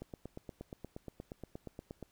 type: click train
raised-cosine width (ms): 2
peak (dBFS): -30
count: 18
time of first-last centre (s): 0.02-2.027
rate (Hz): 8.47
effects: pink hiss -71 dBFS RMS until 2.11 s